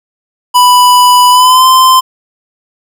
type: tone with pitch glide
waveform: square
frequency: 990 to 1035.6 Hz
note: B5 to C6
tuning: +4 to -18 cents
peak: -3 dBFS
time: 0.54-2.01 s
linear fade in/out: 20 ms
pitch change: +78 cents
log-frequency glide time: 1.3-1.66 s
effects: none